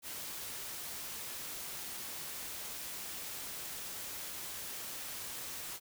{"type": "noise", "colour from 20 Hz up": "white", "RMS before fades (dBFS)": -43, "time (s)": [0.02, 5.8], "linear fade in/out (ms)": 50, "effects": []}